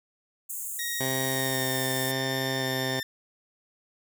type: high-pass noise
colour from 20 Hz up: pink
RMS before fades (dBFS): -35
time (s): 0.49-2.12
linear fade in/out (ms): 10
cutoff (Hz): 6800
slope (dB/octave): 96
type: tone with pitch glide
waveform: 20% pulse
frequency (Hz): 1881 to 1797.1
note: A#6 to A6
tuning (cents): +15 to +36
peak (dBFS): -26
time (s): 0.79-3.03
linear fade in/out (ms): 2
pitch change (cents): -79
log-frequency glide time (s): 1.22-1.83
type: tone with vibrato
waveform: 10% pulse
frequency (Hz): 131.6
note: C3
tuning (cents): +10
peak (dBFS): -20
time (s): 1-3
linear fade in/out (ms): 5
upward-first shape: square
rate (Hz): 0.93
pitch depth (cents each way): 10
effects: none